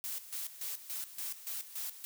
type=noise with tremolo; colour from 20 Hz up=blue; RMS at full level=-39 dBFS; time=0.04-2.05 s; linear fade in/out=0 ms; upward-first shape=square; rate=3.5 Hz; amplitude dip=75%; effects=none